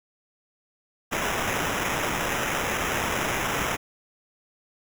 violet noise with sample-and-hold, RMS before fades -27 dBFS, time 1.11-3.77 s, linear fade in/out 20 ms, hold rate 4410 Hz, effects none

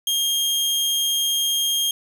sawtooth tone, 3225 Hz, G7, 48 cents sharp, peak -16 dBFS, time 0.07-1.91 s, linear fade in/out 2 ms, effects none

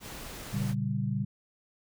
pink noise, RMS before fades -42 dBFS, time 0-0.75 s, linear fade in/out 50 ms
sine chord, G diminished, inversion first, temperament just, 117.6 / 141.12 / 196 Hz, Bb2 / Db3 / G3, +16 / +31 / 0 cents, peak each -32 dBFS, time 0.53-1.25 s, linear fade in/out 10 ms
effects none

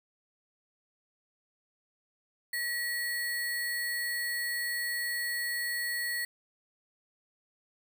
sine tone with sample-and-hold, 1921 Hz, B6, 48 cents flat, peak -30 dBFS, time 2.53-6.25 s, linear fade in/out 5 ms, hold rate 6300 Hz, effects none

